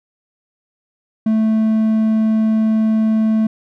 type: tone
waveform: triangle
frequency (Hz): 219.5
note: A3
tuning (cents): -4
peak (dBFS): -10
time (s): 1.26-3.47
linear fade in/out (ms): 5
effects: none